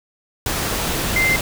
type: tone in noise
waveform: sine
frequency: 2084 Hz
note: C7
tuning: 7 cents flat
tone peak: -15 dBFS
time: 1.16-1.36 s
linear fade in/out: 2 ms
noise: pink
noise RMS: -22 dBFS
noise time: 0.46-1.41 s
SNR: +4 dB
effects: none